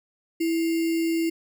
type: tone with sample-and-hold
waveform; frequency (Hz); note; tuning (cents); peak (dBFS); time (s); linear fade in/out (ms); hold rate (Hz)
sine; 329.6; E4; 0; -21; 0.4-1.3; 10; 2450
effects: none